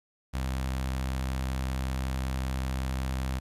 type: tone with notch filter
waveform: sawtooth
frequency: 65.3 Hz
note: C2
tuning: 3 cents flat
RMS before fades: -31 dBFS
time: 0.33-3.4 s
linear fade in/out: 20 ms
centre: 400 Hz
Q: 1.5
effects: resampled to 32000 Hz + 10-bit